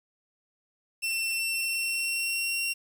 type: tone with pitch glide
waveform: sawtooth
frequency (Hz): 2695 to 2745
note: E7 to F7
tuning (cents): +38 to -31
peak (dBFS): -24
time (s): 1.02-2.74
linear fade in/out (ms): 20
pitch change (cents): +31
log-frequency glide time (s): 1.34-2.62
effects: 9-bit